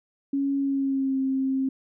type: tone with pitch glide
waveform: sine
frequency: 277.2 to 266.2 Hz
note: C#4 to C4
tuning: 0 to +30 cents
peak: -22 dBFS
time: 0.33-1.69 s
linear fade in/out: 5 ms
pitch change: -70 cents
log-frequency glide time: 0.58-1.19 s
effects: none